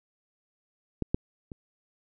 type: clicks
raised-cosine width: 3 ms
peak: -15 / -11 / -27 dBFS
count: 3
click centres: 1.023 / 1.145 / 1.518 s
effects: none